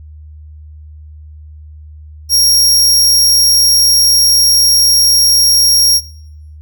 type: tone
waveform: sawtooth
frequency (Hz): 5588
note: F8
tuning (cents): 0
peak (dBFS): -4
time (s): 2.29-6.01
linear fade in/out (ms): 50
effects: noise-tail reverb RT60 0.8 s tail -22 dB re dry + added 76 Hz sine -31 dBFS peak until 6.61 s